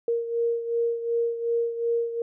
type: beating tone pair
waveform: sine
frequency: 466.2 / 468.9 Hz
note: A#4 / A#4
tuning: 0 / +10 cents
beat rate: 2.7 Hz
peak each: -24 / -30 dBFS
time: 0.08-2.22 s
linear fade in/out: 2 ms
effects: none